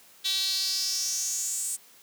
sawtooth tone with high-pass filter sweep, 384.6 Hz, G4, 33 cents flat, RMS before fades -29 dBFS, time 0.24-1.77 s, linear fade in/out 20 ms, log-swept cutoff 3700 to 8400 Hz, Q 5.4, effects white hiss -55 dBFS RMS until 2.02 s + high-pass 150 Hz 12 dB/octave

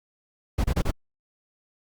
brown noise bursts, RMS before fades -22 dBFS, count 4, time 0.58-0.912 s, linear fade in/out 10 ms, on 62 ms, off 28 ms, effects Opus 48 kbps

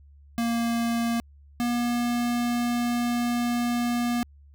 square tone pair in turn, 233.1 / 239.9 Hz, A#3 / A#3, 0 / +50 cents, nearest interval unison, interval 50 cents, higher second, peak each -24 dBFS, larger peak neither, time 0.38-1.2 / 1.6-4.23 s, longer second, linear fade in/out 0 ms, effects added 71 Hz sine -49 dBFS peak until 4.54 s

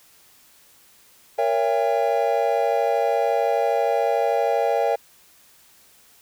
triangle chord, A# diminished seventh, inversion none, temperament just, 466.2 / 559.4 / 671.3 / 805.5 Hz, A#4 / C#5 / E5 / G5, 0 / +16 / +31 / +47 cents, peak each -22 dBFS, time 1.38-4.96 s, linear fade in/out 10 ms, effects white hiss -54 dBFS RMS until 6.21 s

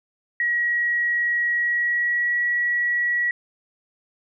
sine tone with pitch glide, 1909 to 1927.8 Hz, A#6 to B6, +41 to -42 cents, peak -19 dBFS, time 0.4-3.31 s, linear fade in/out 2 ms, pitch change +17 cents, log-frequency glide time 1.53-2.4 s, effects none

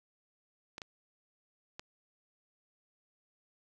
clicks, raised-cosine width 0.2 ms, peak -25 dBFS, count 3, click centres 0.781 / 0.818 / 1.795 s, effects 11-bit

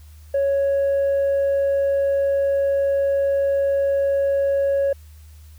triangle tone with tanh clipping, 554.4 Hz, C#5, in tune, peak -17 dBFS, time 0.34-4.93 s, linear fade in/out 5 ms, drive 6 dB, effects added 76 Hz sine -41 dBFS peak until 5.58 s + white hiss -56 dBFS RMS until 5.58 s

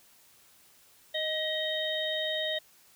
harmonic tone with a mistuned harmonic, 622.3 Hz, D#5, in tune, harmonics 1 / 3 / 5 / 6, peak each -33 / -36 / -37 / -33 dBFS, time 1.14-2.59 s, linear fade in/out 10 ms, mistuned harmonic 3, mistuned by +27 cents, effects white hiss -60 dBFS RMS until 2.95 s

